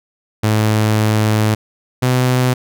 sawtooth tone pair in turn, 107.9 / 126.66 Hz, A2 / B2, -33 / +44 cents, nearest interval minor third, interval 277 cents, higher second, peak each -8 dBFS, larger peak neither, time 0.43-1.55 / 2.02-2.54 s, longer first, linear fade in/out 10 ms, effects none

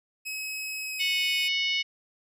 sawtooth tone with pitch glide, 2558 to 2501 Hz, D#7 to D#7, +47 to +8 cents, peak -29 dBFS, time 0.25-1.49 s, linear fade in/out 20 ms, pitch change -39 cents, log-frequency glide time 0.82-1.3 s
harmonic tone, 736 Hz, F#5, 9 cents flat, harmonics 3 / 4 / 5 / 6 / 7 / 8, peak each -28 / -28 / -35 / -39 / -36 / -46 dBFS, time 0.99-1.83 s, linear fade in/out 20 ms
effects none

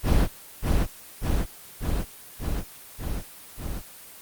brown noise with echo, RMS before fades -18 dBFS, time 0.03-0.28 s, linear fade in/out 50 ms, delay 590 ms, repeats 6, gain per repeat -2 dB, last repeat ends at 3.82 s, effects white hiss -45 dBFS RMS until 4.21 s + Opus 24 kbps

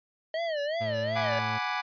square tone with vibrato, 624 Hz, D#5, 5 cents sharp, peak -29 dBFS, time 0.34-1.39 s, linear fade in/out 2 ms, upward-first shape sine, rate 2.7 Hz, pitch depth 150 cents each way
30% pulse tone, 110 Hz, A2, in tune, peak -31 dBFS, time 0.8-1.59 s, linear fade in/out 20 ms
25% pulse chord, G# half-diminished seventh, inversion third, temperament equal, 740 / 830.6 / 987.8 / 1174.7 Hz, F#5 / G#5 / B5 / D6, 0 / 0 / 0 / 0 cents, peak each -31 / -30 / -31 / -30 dBFS, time 1.15-1.82 s, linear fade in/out 20 ms
effects resampled to 11025 Hz

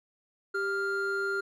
triangle tone pair together, 392.9 / 1400 Hz, G4 / F6, +4 / +4 cents, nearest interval octave + minor seventh, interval 2200 cents, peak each -30 / -28 dBFS, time 0.54-1.41 s, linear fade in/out 10 ms, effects none

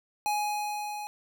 square tone with level ramp, 835 Hz, G#5, 9 cents sharp, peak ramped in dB -26 to -36 dBFS, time 0.26-1.07 s, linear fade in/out 0 ms, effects none

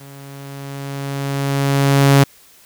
sawtooth tone with level ramp, 138.9 Hz, C#3, 4 cents sharp, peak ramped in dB -33 to -3 dBFS, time 0-2.24 s, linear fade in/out 10 ms, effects white hiss -48 dBFS RMS until 2.65 s

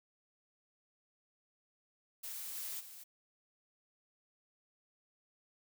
blue noise with level steps, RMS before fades -44 / -42 / -52 dBFS, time 2.23-3.04 s, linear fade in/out 10 ms, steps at 2.54 / 2.79 s, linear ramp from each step 20 ms, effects none

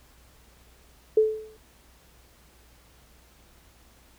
sine tone with exponential decay, 434.8 Hz, A4, 21 cents flat, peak -13 dBFS, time 1.17-1.57 s, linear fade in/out 5 ms, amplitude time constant 86 ms, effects added 60 Hz sine -58 dBFS peak until 4.18 s + pink hiss -58 dBFS RMS until 4.18 s

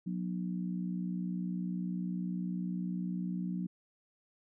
harmonic tone, 60 Hz, B1, 49 cents flat, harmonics 3 / 4 / 5, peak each -34 / -41 / -44 dBFS, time 0.06-3.67 s, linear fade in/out 10 ms, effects none

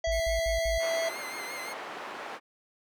harmonic tone, 659.3 Hz, E5, in tune, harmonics 1 / 3 / 5 / 7 / 9 / 10, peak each -27 / -37 / -41 / -44 / -46 / -47 dBFS, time 0.04-1.09 s, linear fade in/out 5 ms
sine tone bursts, 53.2 Hz, G#1, 42 cents sharp, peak -30 dBFS, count 4, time 0.07-0.782 s, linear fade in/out 5 ms, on 130 ms, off 64 ms
sawtooth tone with vibrato, 2093 Hz, C7, in tune, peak -35 dBFS, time 0.11-1.74 s, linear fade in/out 20 ms, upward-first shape triangle, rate 5.8 Hz, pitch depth 54 cents each way
white band-pass noise, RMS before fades -40 dBFS, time 0.79-2.4 s, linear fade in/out 50 ms, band 380 to 1400 Hz, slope 12 dB/octave
effects none

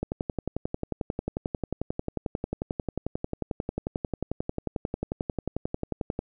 click train, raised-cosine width 2 ms, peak -15 dBFS, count 70, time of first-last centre 0.03-6.191 s, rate 11.2 Hz, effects none

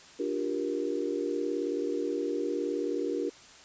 sine chord, G minor seventh, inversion second, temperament just, 294 / 352.8 / 392 / 470.4 Hz, D4 / F4 / G4 / Bb4, +2 / +18 / 0 / +16 cents, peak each -34 dBFS, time 0.19-3.3 s, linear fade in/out 10 ms, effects white hiss -52 dBFS RMS until 3.64 s + resampled to 16000 Hz

